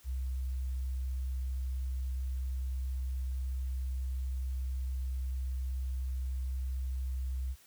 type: tone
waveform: sine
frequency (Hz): 64.6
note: C2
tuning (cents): -21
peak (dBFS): -32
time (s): 0.04-7.56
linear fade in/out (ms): 50
effects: white hiss -61 dBFS RMS until 7.66 s